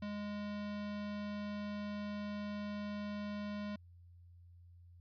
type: tone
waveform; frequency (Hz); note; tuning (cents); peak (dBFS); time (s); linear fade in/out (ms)
square; 206.6; G#3; -9; -40; 0.02-3.76; 5
effects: added 87 Hz sine -56 dBFS peak until 5 s + resampled to 11025 Hz